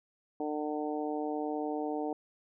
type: harmonic tone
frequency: 150.6 Hz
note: D3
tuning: 44 cents sharp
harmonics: 2 / 3 / 4 / 5 / 6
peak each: -35 / -37 / -41 / -38 / -45 dBFS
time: 0.4-2.13 s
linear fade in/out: 2 ms
effects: none